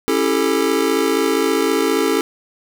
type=chord; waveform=square; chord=A dominant seventh; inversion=first; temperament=just; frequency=275 / 330 / 396 / 440 Hz; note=C#4 / E4 / G4 / A4; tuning=-14 / +2 / +18 / 0 cents; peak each=-22 / -22 / -22 / -20 dBFS; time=0.08-2.21 s; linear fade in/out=0 ms; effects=none